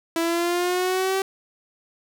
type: linear sweep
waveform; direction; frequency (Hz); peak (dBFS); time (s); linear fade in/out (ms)
sawtooth; up; 329.6 to 387.4; -17; 0.16-1.22; 2
effects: none